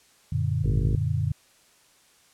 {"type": "chord", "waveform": "sine", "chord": "Gb augmented", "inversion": "none", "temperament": "equal", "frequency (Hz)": [92.5, 116.54, 146.83], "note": ["Gb2", "Bb2", "D3"], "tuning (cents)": [0, 0, 0], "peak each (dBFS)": -27, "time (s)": [0.32, 1.32], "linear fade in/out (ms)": 5}
{"type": "harmonic tone", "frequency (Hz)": 51.91, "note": "G#1", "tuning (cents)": 0, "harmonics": [1, 2, 3, 4, 5, 6, 7, 8, 9], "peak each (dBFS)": [-25, -31, -35, -37, -39, -41, -42, -43, -44], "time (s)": [0.64, 0.96], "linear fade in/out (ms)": 5}
{"effects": ["white hiss -59 dBFS RMS until 2.33 s", "low-pass 10000 Hz 12 dB/octave"]}